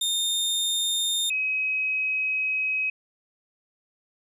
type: tone pair in turn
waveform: sawtooth / sine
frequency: 3646 / 2540 Hz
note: A#7 / D#7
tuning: -39 / +35 cents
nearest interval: tritone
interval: 626 cents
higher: first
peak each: -20 / -23 dBFS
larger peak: first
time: 0.01-1.3 / 1.3-2.9 s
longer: second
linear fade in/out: 5 ms
effects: resampled to 32000 Hz